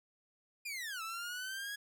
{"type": "linear two-way sweep", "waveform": "sawtooth", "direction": "down then up", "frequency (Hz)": [2464, 1300, 1674], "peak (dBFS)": -36, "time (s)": [0.65, 1.76], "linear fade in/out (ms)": 10, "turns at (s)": 1.02, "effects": []}